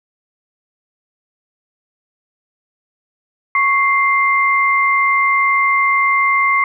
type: tone pair together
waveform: sine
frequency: 1105.6 / 2093 Hz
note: C#6 / C7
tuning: -5 / 0 cents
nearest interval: major seventh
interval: 1105 cents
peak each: -14 dBFS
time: 3.55-6.64 s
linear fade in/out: 2 ms
effects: none